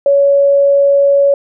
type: tone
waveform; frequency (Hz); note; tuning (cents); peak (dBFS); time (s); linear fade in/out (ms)
sine; 561; C#5; +21; -6; 0.06-1.34; 2
effects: none

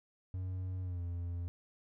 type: tone with pitch glide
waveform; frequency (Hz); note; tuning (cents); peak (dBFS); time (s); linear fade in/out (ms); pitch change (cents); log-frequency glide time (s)
triangle; 92.5 to 86.81; F#2 to F2; 0 to -10; -34; 0.34-1.48; 0; -110; 0.82-1.01
effects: none

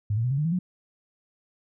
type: tone with pitch steps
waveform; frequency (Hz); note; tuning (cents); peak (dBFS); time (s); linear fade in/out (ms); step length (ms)
sine; 104 / 114.07 / 125.11 / 137.23 / 150.52 / 165.09 / 181.07; G#2 / A#2 / B2 / C#3 / D3 / E3 / F#3; +3 / -37 / +23 / -17 / +43 / +3 / -37; -22; 0.1-0.59; 5; 70
effects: none

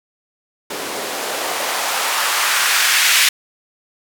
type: noise with band-pass filter sweep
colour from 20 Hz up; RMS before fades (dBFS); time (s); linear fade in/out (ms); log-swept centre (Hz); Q
blue; -18; 0.7-3.29; 5; 340 to 2200; 1.3
effects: none

